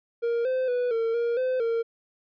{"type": "tone with pitch steps", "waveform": "triangle", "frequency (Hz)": [468.4, 516, 492.3, 455.2, 470.3, 513, 459.9], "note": ["A#4", "C5", "B4", "A#4", "A#4", "C5", "A#4"], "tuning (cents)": [8, -24, -6, -41, 15, -34, -23], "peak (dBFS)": -21, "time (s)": [0.22, 1.83], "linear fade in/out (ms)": 20, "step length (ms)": 230, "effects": ["resampled to 11025 Hz"]}